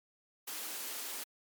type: high-pass noise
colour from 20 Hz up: white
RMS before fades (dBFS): -41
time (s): 0.47-1.24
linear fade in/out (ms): 10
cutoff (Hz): 230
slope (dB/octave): 48
effects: MP3 96 kbps